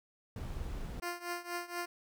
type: noise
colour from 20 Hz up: brown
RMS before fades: -40 dBFS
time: 0.36-1 s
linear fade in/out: 2 ms
type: tone with tremolo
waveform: 10% pulse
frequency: 349.2 Hz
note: F4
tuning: in tune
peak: -26 dBFS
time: 1.02-1.86 s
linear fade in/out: 10 ms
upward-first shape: triangle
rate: 4.2 Hz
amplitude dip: 90%
effects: none